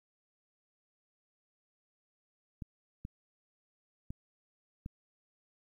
clicks, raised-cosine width 5 ms, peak -28 dBFS, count 4, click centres 2.622 / 3.051 / 4.105 / 4.861 s, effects 11-bit

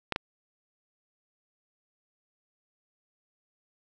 clicks, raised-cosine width 0.3 ms, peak -12 dBFS, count 2, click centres 0.123 / 0.161 s, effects none

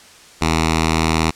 5% pulse tone with notch filter, 80.4 Hz, E2, 43 cents flat, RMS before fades -17 dBFS, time 0.41-1.31 s, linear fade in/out 10 ms, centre 550 Hz, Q 0.98, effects white hiss -44 dBFS RMS until 1.35 s + low-pass 8000 Hz 12 dB/octave

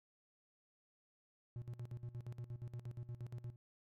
triangle tone with tremolo, 120 Hz, B2, 49 cents flat, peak -40 dBFS, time 1.56-3.56 s, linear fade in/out 0 ms, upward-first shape square, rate 8.5 Hz, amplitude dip 80%, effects MP3 64 kbps

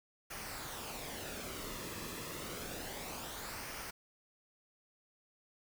pink noise with flanger, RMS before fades -44 dBFS, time 0.3-3.91 s, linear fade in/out 10 ms, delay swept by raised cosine 0.26 to 1.36 ms, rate 0.29 Hz, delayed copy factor -0.5, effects none

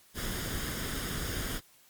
pink noise with comb filter, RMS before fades -35 dBFS, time 0.14-1.61 s, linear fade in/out 50 ms, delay 0.59 ms, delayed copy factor +0.55, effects white hiss -61 dBFS RMS until 1.89 s + Opus 48 kbps

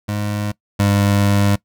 25% pulse tone pair in turn, 103.83 / 100.93 Hz, G#2 / G#2, 0 / -49 cents, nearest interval unison, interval 49 cents, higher first, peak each -16 / -9 dBFS, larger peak second, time 0.08-0.52 / 0.79-1.56 s, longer second, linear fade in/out 10 ms, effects noise-tail reverb RT60 0.1 s tail -21 dB re dry

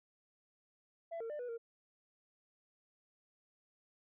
sine tone with pitch steps, 669 / 455.8 / 596 / 489.8 / 463 Hz, E5 / A#4 / D5 / B4 / A#4, +25 / -39 / +25 / -14 / -12 cents, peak -37 dBFS, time 1.11-1.58 s, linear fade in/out 20 ms, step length 94 ms, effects tanh soft clip ceiling -39 dBFS

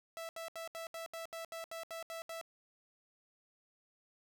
sawtooth tone bursts, 659.3 Hz, E5, in tune, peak -38 dBFS, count 12, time 0.17-2.413 s, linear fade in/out 0 ms, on 120 ms, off 73 ms, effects none

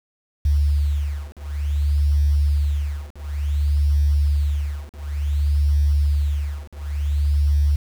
sine beating tone pair, 72.4 / 72.96 Hz, D2 / D2, -24 / -11 cents, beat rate 0.56 Hz, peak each -20 dBFS, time 0.45-7.76 s, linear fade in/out 5 ms, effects 7-bit

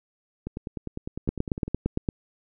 two click trains, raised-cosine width 3 ms, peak -11 / -19 dBFS, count 8 / 13, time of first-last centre 1.29-2.088 / 0.47-1.68 s, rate 8.77 / 9.92 Hz, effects none

